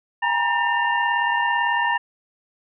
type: tone cluster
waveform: sine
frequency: 815 / 914 / 952 / 1803 / 2793 Hz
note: G#5 / A#5 / A#5 / A6 / F7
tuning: -33 / -34 / +36 / +42 / -1 cents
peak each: -28 / -29 / -22 / -22 / -31 dBFS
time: 0.22-1.98 s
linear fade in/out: 10 ms
effects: none